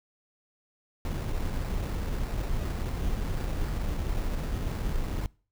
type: noise with sample-and-hold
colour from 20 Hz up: brown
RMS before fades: -30 dBFS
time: 1.05-5.26 s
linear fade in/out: 2 ms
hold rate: 3150 Hz
effects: noise-tail reverb RT60 0.4 s tail -24 dB re dry